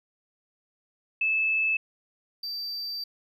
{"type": "tone pair in turn", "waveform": ["sine", "triangle"], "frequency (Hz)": [2616, 4661], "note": ["E7", "D8"], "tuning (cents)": [-14, -14], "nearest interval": "minor seventh", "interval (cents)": 1000, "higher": "second", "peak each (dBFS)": [-22, -30], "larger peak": "first", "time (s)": [[1.21, 1.77], [2.43, 3.04]], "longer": "second", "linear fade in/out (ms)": 5, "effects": []}